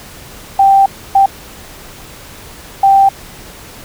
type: tone bursts at uneven times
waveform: sine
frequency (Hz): 784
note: G5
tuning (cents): 0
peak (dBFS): -4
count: 3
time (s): 0.59-0.86 / 1.15-1.26 / 2.83-3.09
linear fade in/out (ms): 5
effects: pink hiss -34 dBFS RMS until 3.84 s